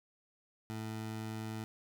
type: tone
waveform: 20% pulse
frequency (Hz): 110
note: A2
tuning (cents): 0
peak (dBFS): -34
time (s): 0.7-1.64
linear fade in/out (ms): 0
effects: none